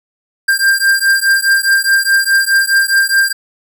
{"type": "beating tone pair", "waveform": "square", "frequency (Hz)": [1588, 1592.8], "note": ["G6", "G6"], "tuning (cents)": [22, 27], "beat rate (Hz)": 4.8, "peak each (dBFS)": -13, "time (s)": [0.48, 3.33], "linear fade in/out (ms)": 10, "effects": []}